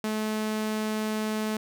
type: tone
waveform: sawtooth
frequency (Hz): 215.9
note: A3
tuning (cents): -33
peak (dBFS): -23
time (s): 0.04-1.57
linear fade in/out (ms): 2
effects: none